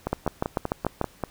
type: two click trains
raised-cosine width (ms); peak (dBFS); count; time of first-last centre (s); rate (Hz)
1; -12 / -9; 7 / 7; 0.07-1.237 / 0.13-1.014; 5.14 / 6.79
effects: pink hiss -54 dBFS RMS until 1.3 s